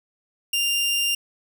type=tone; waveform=sawtooth; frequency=2794 Hz; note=F7; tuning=in tune; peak=-17 dBFS; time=0.53-1.15 s; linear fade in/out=5 ms; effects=none